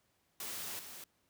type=noise with level steps; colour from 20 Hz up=white; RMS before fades=-42 / -49 dBFS; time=0.4-1.04 s; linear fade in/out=2 ms; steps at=0.79 s; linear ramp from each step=2 ms; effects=pink hiss -75 dBFS RMS until 1.29 s + high-pass 80 Hz 12 dB/octave